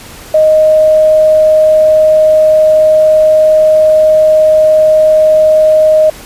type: tone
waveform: sine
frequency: 622.3 Hz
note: D#5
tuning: in tune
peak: -3 dBFS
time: 0.34-6.1 s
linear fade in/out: 5 ms
effects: pink hiss -31 dBFS RMS until 6.25 s + resampled to 32000 Hz